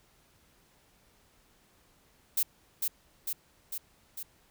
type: noise with echo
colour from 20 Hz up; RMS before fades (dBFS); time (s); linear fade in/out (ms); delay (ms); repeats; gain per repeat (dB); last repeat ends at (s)
violet; -27; 2.37-2.43; 5; 450; 4; -3; 4.23
effects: pink hiss -65 dBFS RMS until 4.5 s